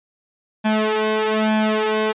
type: tone with flanger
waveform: sawtooth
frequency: 216.4 Hz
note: A3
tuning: 29 cents flat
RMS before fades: -19 dBFS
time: 0.64-2.13 s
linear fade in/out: 20 ms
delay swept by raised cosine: 1.2 to 2.7 ms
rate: 1.1 Hz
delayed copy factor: +0.85
effects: resampled to 8000 Hz